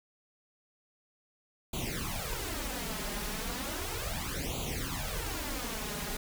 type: noise with flanger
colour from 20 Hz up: pink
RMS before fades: -36 dBFS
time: 1.73-6.17 s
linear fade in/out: 5 ms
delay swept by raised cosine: 0.28 to 4.88 ms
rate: 0.35 Hz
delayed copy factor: +0.85
effects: none